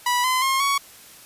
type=tone with pitch steps; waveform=sawtooth; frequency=980 / 1024 / 1069.9 / 1117.9 Hz; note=B5 / C6 / C6 / C#6; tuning=-14 / -38 / +38 / +14 cents; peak=-15 dBFS; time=0.06-0.78 s; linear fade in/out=5 ms; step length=180 ms; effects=white hiss -46 dBFS RMS until 1.25 s + resampled to 32000 Hz